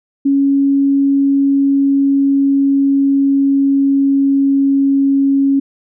sine tone with pitch glide, 277.2 to 275.3 Hz, C#4 to C#4, 0 to -12 cents, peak -9 dBFS, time 0.25-5.6 s, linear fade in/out 10 ms, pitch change -12 cents, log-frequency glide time 0.99-5.05 s, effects none

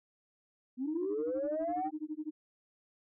sine linear sweep, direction up, 241.9 to 792 Hz, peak -31 dBFS, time 0.77-1.91 s, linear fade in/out 50 ms
sine tone with tremolo, 307.5 Hz, D#4, 20 cents flat, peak -33 dBFS, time 0.85-2.31 s, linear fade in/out 20 ms, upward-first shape sine, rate 12 Hz, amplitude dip 100%
effects tanh soft clip ceiling -26 dBFS

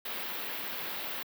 white band-stop noise, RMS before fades -37 dBFS, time 0.05-1.23 s, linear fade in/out 5 ms, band 3900 to 15000 Hz, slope 24 dB/octave, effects high-pass 200 Hz 12 dB/octave

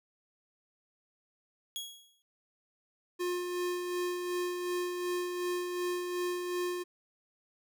sawtooth tone with exponential decay, 3322 Hz, G#7, in tune, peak -31 dBFS, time 1.76-2.22 s, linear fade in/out 0 ms, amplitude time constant 99 ms
square tone with tremolo, 356.2 Hz, F4, 34 cents sharp, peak -31 dBFS, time 3.19-6.84 s, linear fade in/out 20 ms, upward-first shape sine, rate 2.7 Hz, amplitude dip 40%
effects none

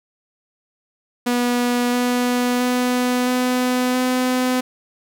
sawtooth tone with pitch steps, 243.7 / 246.1 / 248.5 / 251 / 253.5 Hz, B3 / B3 / B3 / B3 / B3, -23 / -6 / +11 / +28 / +45 cents, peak -13 dBFS, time 1.26-4.61 s, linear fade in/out 10 ms, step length 670 ms, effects none

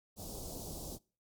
pink band-stop noise, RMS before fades -44 dBFS, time 0.16-0.99 s, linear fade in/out 50 ms, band 760 to 4600 Hz, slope 24 dB/octave, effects noise-tail reverb RT60 0.4 s tail -25 dB re dry + Opus 48 kbps

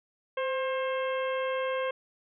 harmonic tone with a mistuned harmonic, 533 Hz, C5, 32 cents sharp, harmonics 1 / 2 / 3 / 4 / 5 / 6, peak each -29 / -35 / -39 / -41 / -43 / -45 dBFS, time 0.37-1.91 s, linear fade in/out 5 ms, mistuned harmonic 1, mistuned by -43 cents, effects none

